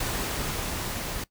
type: noise with level ramp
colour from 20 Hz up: pink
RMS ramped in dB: -29 to -33 dBFS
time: 0-1.24 s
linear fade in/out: 5 ms
effects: noise-tail reverb RT60 0.1 s tail -19 dB re dry